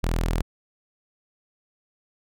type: tone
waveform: sawtooth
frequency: 41.2 Hz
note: E1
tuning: in tune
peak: -18 dBFS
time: 0.03-0.42 s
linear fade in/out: 10 ms
effects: none